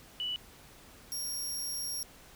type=tone pair in turn; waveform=sine / 20% pulse; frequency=2960 / 5588 Hz; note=F#7 / F8; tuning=0 / 0 cents; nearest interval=major seventh; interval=1100 cents; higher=second; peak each=-32 / -29 dBFS; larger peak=second; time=0.2-0.36 / 1.12-2.03 s; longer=second; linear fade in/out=0 ms; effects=pink hiss -55 dBFS RMS until 2.35 s